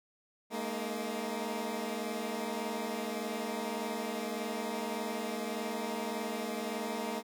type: chord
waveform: 15% pulse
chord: Ab suspended second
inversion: none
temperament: equal with one note detuned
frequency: 211.4 / 233.1 / 311.1 Hz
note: Ab3 / Bb3 / Eb4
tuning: +31 / 0 / 0 cents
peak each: -32 / -31 / -37 dBFS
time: 0.5-7.23 s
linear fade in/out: 50 ms
effects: none